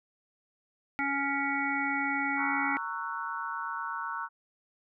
harmonic tone, 279.1 Hz, C#4, 12 cents sharp, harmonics 1 / 3 / 5 / 7 / 8, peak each -34 / -34 / -34 / -34 / -34 dBFS, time 0.99-2.77 s, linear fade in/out 0 ms
sine chord, F# dominant seventh, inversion first, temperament just, 925 / 1110 / 1332 / 1480 Hz, A#5 / C#6 / E6 / F#6, -14 / +2 / +18 / 0 cents, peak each -38 dBFS, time 2.36-4.29 s, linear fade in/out 50 ms
effects none

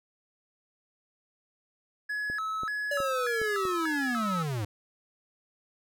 triangle tone with vibrato, 1480 Hz, F#6, in tune, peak -28 dBFS, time 2.09-4.43 s, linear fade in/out 10 ms, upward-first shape square, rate 1.7 Hz, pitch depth 230 cents each way
clicks, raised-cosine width 2 ms, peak -27 dBFS, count 5, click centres 2.3 / 2.634 / 3.003 / 3.416 / 3.653 s
square linear sweep, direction down, 583 to 98 Hz, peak -30 dBFS, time 2.91-4.65 s, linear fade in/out 5 ms
effects none

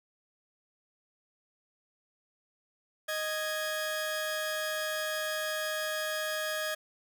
sawtooth tone pair together, 622.2 / 1661.2 Hz, D#5 / G#6, 0 / 0 cents, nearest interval octave + perfect fourth, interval 1700 cents, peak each -30 / -31 dBFS, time 3.08-6.75 s, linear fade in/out 10 ms, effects none

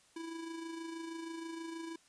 square tone with amplitude modulation, 329.6 Hz, E4, in tune, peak -40 dBFS, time 0.16-1.96 s, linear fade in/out 5 ms, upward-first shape sine, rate 26.3 Hz, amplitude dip 45%, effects white hiss -66 dBFS RMS until 2.08 s + resampled to 22050 Hz

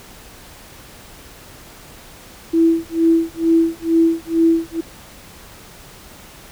sine tone with tremolo, 329.6 Hz, E4, in tune, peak -9 dBFS, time 2.53-4.81 s, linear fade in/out 10 ms, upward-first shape sine, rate 2.2 Hz, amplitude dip 100%, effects pink hiss -41 dBFS RMS until 6.51 s

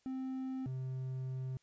triangle tone pair in turn, 261.6 / 130.2 Hz, C4 / C3, 0 / -8 cents, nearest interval octave, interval 1208 cents, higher first, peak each -35 / -35 dBFS, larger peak neither, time 0.06-0.66 / 0.66-1.57 s, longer second, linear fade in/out 0 ms, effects white hiss -74 dBFS RMS until 1.62 s + resampled to 16000 Hz

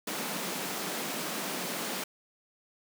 pink high-pass noise, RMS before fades -35 dBFS, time 0.07-2.04 s, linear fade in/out 5 ms, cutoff 170 Hz, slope 48 dB/octave, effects none

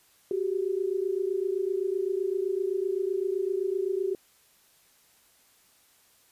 sine tone pair together, 370.9 / 398.7 Hz, F#4 / G4, +4 / +29 cents, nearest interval minor second, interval 125 cents, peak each -28 / -29 dBFS, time 0.31-4.15 s, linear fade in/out 2 ms, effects white hiss -62 dBFS RMS until 6.31 s + resampled to 32000 Hz

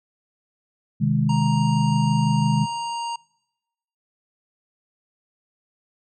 sine chord, Ab major, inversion first, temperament just, 129.78 / 155.74 / 207.7 Hz, C3 / Eb3 / Ab3, -14 / +2 / 0 cents, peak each -22 / -21 / -22 dBFS, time 1-2.66 s, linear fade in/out 20 ms
harmonic tone, 935 Hz, A#5, 5 cents sharp, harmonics 1 / 3 / 5 / 7 / 9, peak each -26 / -36 / -40 / -43 / -45 dBFS, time 1.29-3.16 s, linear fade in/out 5 ms
effects noise-tail reverb RT60 1.0 s tail -26 dB re dry

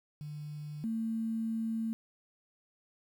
sine tone pair in turn, 149.1 / 225 Hz, D3 / A3, +27 / +39 cents, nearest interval perfect fifth, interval 712 cents, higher second, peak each -39 / -31 dBFS, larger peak second, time 0.21-0.84 / 0.84-1.93 s, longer second, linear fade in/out 0 ms, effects 10-bit

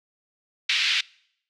pink band-pass noise, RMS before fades -23 dBFS, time 0.69-1.01 s, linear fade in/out 5 ms, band 2200 to 4200 Hz, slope 24 dB/octave, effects noise-tail reverb RT60 0.7 s tail -25 dB re dry

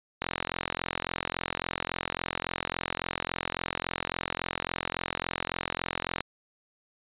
click train, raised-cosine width 0.3 ms, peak -12 dBFS, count 262, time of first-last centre 0.22-6.206 s, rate 43.6 Hz, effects resampled to 8000 Hz

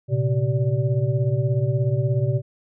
sine tone cluster, 116.3 / 133 / 385.3 / 579 Hz, A#2 / C3 / G4 / D5, -4 / +29 / -30 / -25 cents, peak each -22 / -21 / -30 / -30 dBFS, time 0.08-2.42 s, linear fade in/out 50 ms, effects none

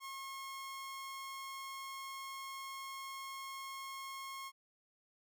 sawtooth tone, 1082 Hz, C#6, 42 cents flat, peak -40 dBFS, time 0-4.52 s, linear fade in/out 50 ms, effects none

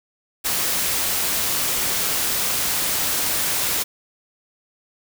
white noise, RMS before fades -22 dBFS, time 0.44-3.84 s, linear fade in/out 20 ms, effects none

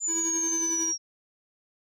sine exponential sweep, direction down, 7120 to 5588 Hz, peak -25 dBFS, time 0-0.98 s, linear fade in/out 50 ms
square tone with tremolo, 329.4 Hz, E4, 1 cent flat, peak -31 dBFS, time 0.07-0.93 s, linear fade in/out 50 ms, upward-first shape sine, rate 11 Hz, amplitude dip 55%
effects none

